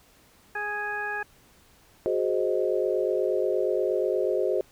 harmonic tone, 415.3 Hz, G#4, in tune, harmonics 1 / 2 / 3 / 4 / 6, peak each -38 / -34 / -42 / -30 / -42 dBFS, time 0.55-1.23 s, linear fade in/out 5 ms
sine chord, Ab dominant seventh, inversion third, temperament equal with one note detuned, 370 / 418.4 / 523.3 / 622.3 Hz, Gb4 / Ab4 / C5 / Eb5, 0 / +13 / 0 / 0 cents, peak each -27 / -28 / -28 / -30 dBFS, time 2.06-4.61 s, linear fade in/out 0 ms
effects pink hiss -58 dBFS RMS until 4.71 s

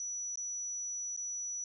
sine tone with dropouts, 5900 Hz, F#8, 6 cents flat, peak -36 dBFS, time 0-1.64 s, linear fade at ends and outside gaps 1 ms, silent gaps 0.357-0.374 / 1.164-1.174 s, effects none

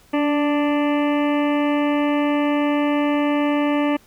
harmonic tone with a mistuned harmonic, 293.7 Hz, D4, in tune, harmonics 1 / 2 / 3 / 4 / 6 / 7 / 8 / 9 / 10, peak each -18 / -24 / -28 / -30 / -34 / -35 / -36 / -37 / -38 dBFS, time 0.13-3.97 s, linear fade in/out 10 ms, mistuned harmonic 1, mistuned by -23 cents, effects pink hiss -53 dBFS RMS until 4.06 s

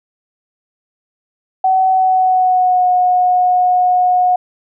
sine tone with pitch glide, 755 to 726.8 Hz, F#5 to F#5, +35 to -31 cents, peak -9 dBFS, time 1.64-4.36 s, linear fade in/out 5 ms, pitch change -66 cents, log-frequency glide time 1.91-2.88 s, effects none

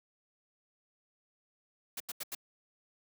white noise bursts, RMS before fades -39 dBFS, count 4, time 1.97-2.35 s, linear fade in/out 5 ms, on 32 ms, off 84 ms, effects high-pass 200 Hz 12 dB/octave

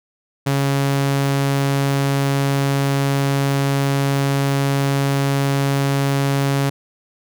sawtooth tone, 138.7 Hz, C#3, 1 cent sharp, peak -12 dBFS, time 0.46-6.7 s, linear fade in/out 10 ms, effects none

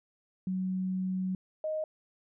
sine tone pair in turn, 186.5 / 622.8 Hz, F#3 / D#5, +14 / +2 cents, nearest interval octave + major sixth, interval 2088 cents, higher second, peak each -29 / -30 dBFS, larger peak first, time 0.47-1.35 / 1.64-1.84 s, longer first, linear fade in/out 2 ms, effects none

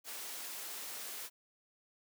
white high-pass noise, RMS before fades -44 dBFS, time 0.04-1.3 s, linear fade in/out 50 ms, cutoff 300 Hz, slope 12 dB/octave, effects none

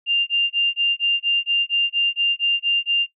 sine tone bursts, 2794 Hz, F7, in tune, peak -15 dBFS, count 13, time 0.06-3.066 s, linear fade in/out 50 ms, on 210 ms, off 23 ms, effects noise-tail reverb RT60 0.1 s tail -19 dB re dry

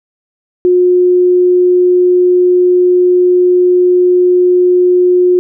sine tone, 360 Hz, F#4, 47 cents flat, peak -5 dBFS, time 0.65-5.39 s, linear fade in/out 0 ms, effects none

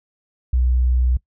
sine tone, 62.2 Hz, B1, 13 cents sharp, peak -14 dBFS, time 0.53-1.17 s, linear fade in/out 5 ms, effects noise-tail reverb RT60 0.1 s tail -21 dB re dry

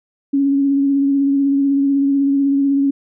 sine tone with vibrato, 277.7 Hz, C#4, 3 cents sharp, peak -12 dBFS, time 0.33-2.91 s, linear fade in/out 10 ms, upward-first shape sine, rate 16 Hz, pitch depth 22 cents each way, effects none

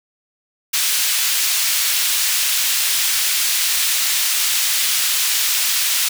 pink high-pass noise, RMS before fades -18 dBFS, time 0.73-6.09 s, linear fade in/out 10 ms, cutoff 2800 Hz, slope 12 dB/octave, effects none

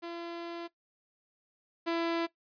sawtooth tone pair in turn, 340.2 / 334.9 Hz, F4 / E4, -45 / +27 cents, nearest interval unison, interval 28 cents, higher first, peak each -34 / -25 dBFS, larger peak second, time 0.02-0.68 / 1.86-2.27 s, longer first, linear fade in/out 20 ms, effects noise-tail reverb RT60 0.1 s tail -17 dB re dry + resampled to 11025 Hz

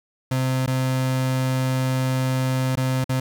35% pulse tone with dropouts, 130 Hz, C3, 11 cents flat, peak -18 dBFS, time 0.31-3.2 s, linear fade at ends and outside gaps 5 ms, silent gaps 0.663-0.675 / 2.756-2.772 / 3.043-3.093 s, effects 9-bit

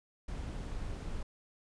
brown noise, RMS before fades -39 dBFS, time 0.28-1.23 s, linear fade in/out 5 ms, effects resampled to 22050 Hz

